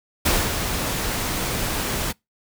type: noise with ADSR envelope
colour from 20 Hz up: pink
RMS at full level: -18 dBFS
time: 0.25-2.13 s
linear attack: 10 ms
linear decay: 230 ms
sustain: -7 dB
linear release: 24 ms
effects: noise-tail reverb RT60 0.2 s tail -26 dB re dry